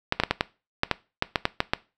clicks, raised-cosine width 0.3 ms, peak -4 dBFS, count 12, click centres 0.124 / 0.2 / 0.236 / 0.31 / 0.409 / 0.834 / 0.913 / 1.224 / 1.358 / 1.454 / 1.604 / 1.735 s, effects noise-tail reverb RT60 0.3 s tail -20 dB re dry

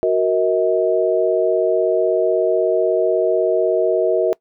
sine chord, D# minor, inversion first, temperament equal with one note detuned, 370 / 466.2 / 638.3 Hz, F#4 / A#4 / D#5, 0 / 0 / +44 cents, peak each -18 dBFS, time 0.03-4.33 s, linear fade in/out 0 ms, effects noise-tail reverb RT60 0.1 s tail -22 dB re dry

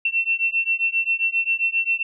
sine beating tone pair, 2698 / 2705.5 Hz, E7 / E7, +40 / +44 cents, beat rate 7.5 Hz, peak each -22 dBFS, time 0.05-2.03 s, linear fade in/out 5 ms, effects none

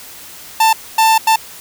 45% pulse tone bursts at uneven times, 889 Hz, A5, 18 cents sharp, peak -8 dBFS, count 3, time 0.6-0.73 / 0.98-1.18 / 1.27-1.36 s, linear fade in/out 5 ms, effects white hiss -35 dBFS RMS until 1.6 s

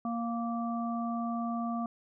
harmonic tone, 233.1 Hz, A#3, in tune, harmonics 1 / 3 / 5, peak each -32 / -37 / -39 dBFS, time 0.05-1.86 s, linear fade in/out 2 ms, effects none

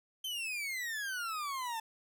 40% pulse exponential sweep, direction down, 3136 to 880 Hz, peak -35 dBFS, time 0.24-1.8 s, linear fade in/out 5 ms, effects none

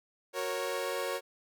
sawtooth chord, F# major, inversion none, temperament equal with one note detuned, 370 / 466.2 / 550.9 Hz, F#4 / A#4 / C#5, 0 / 0 / -11 cents, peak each -35 / -33 / -31 dBFS, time 0.33-1.21 s, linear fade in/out 50 ms, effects none

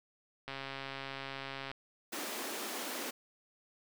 click train, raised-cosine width 0.3 ms, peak -25 dBFS, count 169, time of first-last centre 0.48-1.715 s, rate 136 Hz
pink high-pass noise, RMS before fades -40 dBFS, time 2.12-3.11 s, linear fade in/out 10 ms, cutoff 230 Hz, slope 48 dB/octave
effects none

